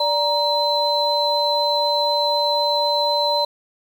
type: tone cluster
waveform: sine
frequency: 585 / 939 / 4048 Hz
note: D5 / A#5 / B7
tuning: -7 / +12 / +42 cents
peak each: -21 dBFS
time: 0-3.45 s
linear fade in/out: 5 ms
effects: 7-bit